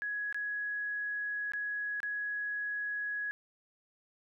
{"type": "tone with dropouts", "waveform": "sine", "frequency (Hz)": 1673, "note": "G#6", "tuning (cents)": 12, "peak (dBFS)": -33, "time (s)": [0.02, 3.31], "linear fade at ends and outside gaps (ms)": 0, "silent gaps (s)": [[0.326, 0.345], [1.52, 1.535], [2.003, 2.031]], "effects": []}